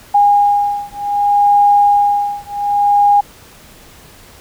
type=beating tone pair; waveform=sine; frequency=816 / 816.65 Hz; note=G#5 / G#5; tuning=-31 / -29 cents; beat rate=0.65 Hz; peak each=-12 dBFS; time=0.14-3.21 s; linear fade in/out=10 ms; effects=pink hiss -41 dBFS RMS until 4.4 s